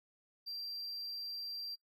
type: tone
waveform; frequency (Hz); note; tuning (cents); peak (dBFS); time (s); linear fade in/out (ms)
triangle; 4719; D8; +7; -39; 0.46-1.76; 20
effects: noise-tail reverb RT60 0.1 s tail -20 dB re dry